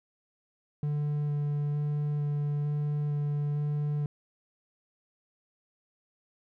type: tone with vibrato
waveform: triangle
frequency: 146.83 Hz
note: D3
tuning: in tune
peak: -25 dBFS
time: 0.83-4.06 s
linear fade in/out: 2 ms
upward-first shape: square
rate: 1.1 Hz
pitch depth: 8 cents each way
effects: none